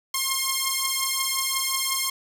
5% pulse beating tone pair, 1065 / 1070.6 Hz, C6 / C6, +30 / +39 cents, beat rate 5.6 Hz, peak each -14 dBFS, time 0.14-2.1 s, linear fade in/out 5 ms, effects 8-bit

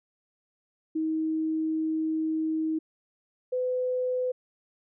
sine tone pair in turn, 316.7 / 504.6 Hz, D#4 / B4, +31 / +37 cents, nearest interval minor sixth, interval 806 cents, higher second, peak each -25 dBFS, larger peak neither, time 0.95-2.79 / 3.52-4.32 s, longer first, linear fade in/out 10 ms, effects none

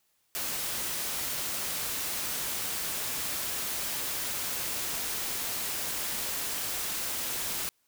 white noise, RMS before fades -33 dBFS, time 0.35-7.69 s, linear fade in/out 0 ms, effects white hiss -72 dBFS RMS until 7.87 s

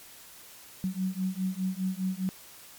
sine beating tone pair, 185 / 189.9 Hz, F#3 / F#3, 0 / +45 cents, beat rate 4.9 Hz, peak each -31 dBFS, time 0.84-2.29 s, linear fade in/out 0 ms, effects white hiss -50 dBFS RMS until 2.78 s + MP3 96 kbps

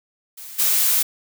blue noise with level steps, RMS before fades -37 / -18 dBFS, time 0.37-1.03 s, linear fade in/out 10 ms, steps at 0.58 s, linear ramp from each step 20 ms, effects none

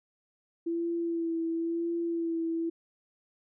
sine tone with vibrato, 334.1 Hz, E4, 23 cents sharp, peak -28 dBFS, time 0.66-2.7 s, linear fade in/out 10 ms, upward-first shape sine, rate 0.97 Hz, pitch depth 26 cents each way, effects none

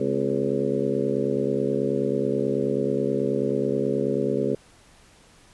harmonic tone with a mistuned harmonic, 69.3 Hz, C#2, in tune, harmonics 2 / 3 / 4 / 5 / 6 / 7 / 8, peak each -32 / -30 / -29 / -30 / -26 / -29 / -32 dBFS, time 0-4.55 s, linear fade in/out 5 ms, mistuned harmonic 4, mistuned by -88 cents, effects pink hiss -54 dBFS RMS until 5.53 s + resampled to 24000 Hz

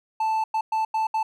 triangle tone bursts at uneven times, 880 Hz, A5, in tune, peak -19 dBFS, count 5, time 0.2-0.44 / 0.54-0.61 / 0.72-0.85 / 0.94-1.07 / 1.14-1.23 s, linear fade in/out 5 ms, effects none

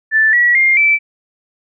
sine tone with pitch steps, 1760 / 1930.4 / 2117 / 2322 Hz, A6 / B6 / C7 / D7, 0 / -40 / +20 / -20 cents, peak -8 dBFS, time 0.11-0.99 s, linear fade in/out 50 ms, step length 220 ms, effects none

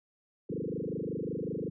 sine tone with frequency modulation, 311.1 Hz, D#4, in tune, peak -32 dBFS, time 0.49-1.7 s, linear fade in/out 10 ms, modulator 25.4 Hz, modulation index 6.9, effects none

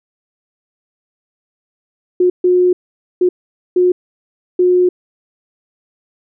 sine tone bursts at uneven times, 361 Hz, F#4, 43 cents flat, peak -8 dBFS, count 5, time 2.2-2.3 / 2.44-2.73 / 3.21-3.29 / 3.76-3.92 / 4.59-4.89 s, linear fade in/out 5 ms, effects none

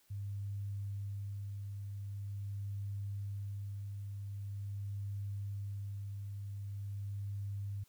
sine tone with tremolo, 100.3 Hz, G2, 40 cents sharp, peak -37 dBFS, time 0.1-7.84 s, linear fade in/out 10 ms, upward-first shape sine, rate 0.44 Hz, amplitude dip 30%, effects white hiss -70 dBFS RMS until 7.88 s

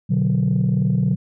sine chord, B minor, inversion none, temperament equal, 123.47 / 146.83 / 185 Hz, B2 / D3 / F#3, 0 / 0 / 0 cents, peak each -19 / -19 / -18 dBFS, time 0.09-1.16 s, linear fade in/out 20 ms, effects tanh soft clip ceiling -11 dBFS

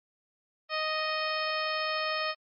harmonic tone with a mistuned harmonic, 622.3 Hz, D#5, in tune, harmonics 1 / 2 / 3 / 4 / 5 / 6 / 7 / 8, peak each -34 / -33 / -36 / -36 / -40 / -44 / -39 / -40 dBFS, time 0.69-2.35 s, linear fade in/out 50 ms, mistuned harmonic 8, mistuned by +72 cents, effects MP3 32 kbps

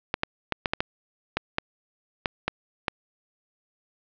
clicks, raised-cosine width 0.3 ms, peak -7 dBFS, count 11, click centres 0.141 / 0.234 / 0.523 / 0.658 / 0.735 / 0.805 / 1.37 / 1.584 / 2.258 / 2.48 / 2.882 s, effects low-pass 4000 Hz 12 dB/octave

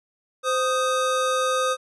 square tone pair together, 517.5 / 1244.5 Hz, C5 / D#6, -19 / 0 cents, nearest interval octave + minor third, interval 1519 cents, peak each -24 dBFS, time 0.43-1.77 s, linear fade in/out 50 ms, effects resampled to 24000 Hz

